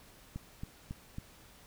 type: click train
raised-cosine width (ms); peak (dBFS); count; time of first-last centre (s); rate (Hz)
5; -27; 4; 0.36-1.184; 3.64
effects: pink hiss -58 dBFS RMS until 1.66 s